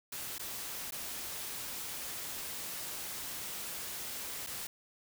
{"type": "noise with dropouts", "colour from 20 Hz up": "white", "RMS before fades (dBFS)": -41, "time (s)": [0.12, 4.67], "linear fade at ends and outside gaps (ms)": 5, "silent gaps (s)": [[0.383, 0.394], [0.908, 0.921], [4.465, 4.47]], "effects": []}